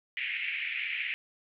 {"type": "band-pass noise", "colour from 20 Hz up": "pink", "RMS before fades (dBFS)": -34, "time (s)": [0.17, 1.14], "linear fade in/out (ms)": 0, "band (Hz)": [2000, 2700], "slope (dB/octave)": 48, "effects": []}